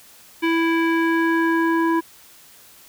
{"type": "tone with low-pass filter sweep", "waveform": "square", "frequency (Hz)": 330, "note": "E4", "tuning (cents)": 2, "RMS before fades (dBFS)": -19, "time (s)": [0.42, 2.01], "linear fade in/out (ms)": 20, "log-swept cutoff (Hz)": [2500, 1300], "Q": 2.8, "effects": ["white hiss -48 dBFS RMS until 2.88 s"]}